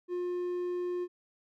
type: tone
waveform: triangle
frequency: 356 Hz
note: F4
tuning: 33 cents sharp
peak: -29 dBFS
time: 0.08-1.08 s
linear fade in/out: 50 ms
effects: none